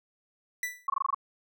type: tone with exponential decay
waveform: 45% pulse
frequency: 1975.5 Hz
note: B6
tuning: in tune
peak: -27 dBFS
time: 0.63-0.87 s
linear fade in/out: 2 ms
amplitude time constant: 52 ms
type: tone bursts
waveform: sine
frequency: 1100 Hz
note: C#6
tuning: 14 cents flat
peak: -23 dBFS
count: 7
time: 0.88-1.146 s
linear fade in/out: 5 ms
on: 20 ms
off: 21 ms
effects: none